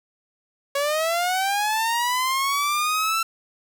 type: linear sweep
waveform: sawtooth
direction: up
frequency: 554.4 to 1346 Hz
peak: -17 dBFS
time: 0.75-3.23 s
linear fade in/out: 5 ms
effects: none